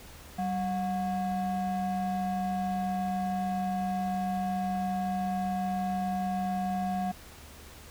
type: ring-modulated tone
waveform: triangle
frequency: 458 Hz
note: A#4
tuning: 31 cents flat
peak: -23 dBFS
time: 0.38-7.12 s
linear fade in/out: 10 ms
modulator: 267 Hz
effects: added 74 Hz sine -52 dBFS peak until 7.9 s + pink hiss -50 dBFS RMS until 7.9 s